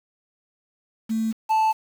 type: tone pair in turn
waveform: sine / triangle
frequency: 222.3 / 877.2 Hz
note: A3 / A5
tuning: +18 / -6 cents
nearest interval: 2 octaves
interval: 2376 cents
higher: second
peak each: -21 / -15 dBFS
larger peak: second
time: 1.09-1.33 / 1.49-1.73 s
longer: neither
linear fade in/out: 20 ms
effects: 7-bit